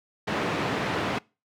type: band-pass noise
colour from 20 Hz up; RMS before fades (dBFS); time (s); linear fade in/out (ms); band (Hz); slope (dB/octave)
pink; -28; 0.27-1.19; 10; 130 to 2600; 12
effects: noise-tail reverb RT60 0.3 s tail -24 dB re dry + high-pass 80 Hz 12 dB/octave